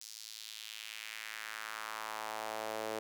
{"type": "tone with high-pass filter sweep", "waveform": "sawtooth", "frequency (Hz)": 109.4, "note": "A2", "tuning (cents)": -9, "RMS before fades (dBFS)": -43, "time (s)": [0.01, 2.99], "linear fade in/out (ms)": 0, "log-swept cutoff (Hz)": [5500, 470], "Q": 1.9, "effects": []}